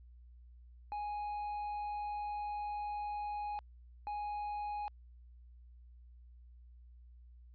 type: tone bursts at uneven times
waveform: triangle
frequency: 830.6 Hz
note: G#5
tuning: in tune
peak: -35 dBFS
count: 2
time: 0.92-3.59 / 4.07-4.88 s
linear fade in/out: 0 ms
effects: added 60 Hz sine -54 dBFS peak until 7.54 s + resampled to 11025 Hz